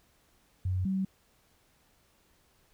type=tone pair in turn; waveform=sine; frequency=92.5 / 190.86 Hz; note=F#2 / G3; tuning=0 / -46 cents; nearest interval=octave + minor second; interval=1254 cents; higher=second; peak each=-27 dBFS; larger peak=neither; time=0.65-0.85 / 0.85-1.05 s; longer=neither; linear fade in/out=5 ms; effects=pink hiss -67 dBFS RMS until 2.73 s